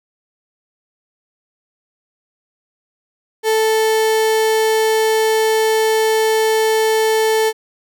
35% pulse tone, 440 Hz, A4, in tune, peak -11 dBFS, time 3.43-7.53 s, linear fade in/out 50 ms, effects none

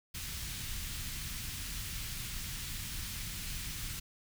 pink band-stop noise, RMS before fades -40 dBFS, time 0.14-4 s, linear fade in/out 10 ms, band 140 to 2200 Hz, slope 12 dB/octave, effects none

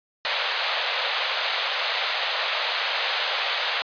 white band-pass noise, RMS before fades -26 dBFS, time 0.25-3.82 s, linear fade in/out 0 ms, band 500 to 4300 Hz, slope 48 dB/octave, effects resampled to 11025 Hz

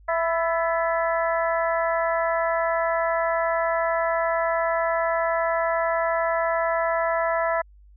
harmonic tone with a mistuned harmonic, 331.3 Hz, E4, 9 cents sharp, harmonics 2 / 3 / 4 / 5 / 6, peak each -23 / -27 / -29 / -31 / -33 dBFS, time 0.08-7.62 s, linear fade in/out 10 ms, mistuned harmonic 5, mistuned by +62 cents, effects added 50 Hz sine -48 dBFS peak until 7.96 s

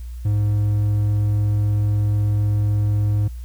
triangle tone, 103.83 Hz, G#2, in tune, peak -14 dBFS, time 0.25-3.28 s, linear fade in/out 5 ms, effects added 60 Hz sine -29 dBFS peak until 3.44 s + white hiss -54 dBFS RMS until 3.44 s

